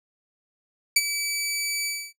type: tone with ADSR envelope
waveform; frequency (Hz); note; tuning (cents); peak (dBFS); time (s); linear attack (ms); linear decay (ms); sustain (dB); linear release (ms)
15% pulse; 2300; D7; -37; -7; 0.96-2.13; 6; 36; -12; 270
effects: noise-tail reverb RT60 0.1 s tail -17 dB re dry